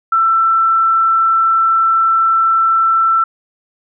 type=tone; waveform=sine; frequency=1336 Hz; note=E6; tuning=23 cents sharp; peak=-9 dBFS; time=0.12-3.24 s; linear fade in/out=5 ms; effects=none